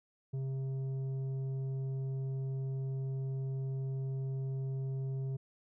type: tone with tanh clipping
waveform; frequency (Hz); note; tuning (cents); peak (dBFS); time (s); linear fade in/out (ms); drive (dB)
sine; 133.8; C3; +39; -35; 0.33-5.37; 10; 7
effects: none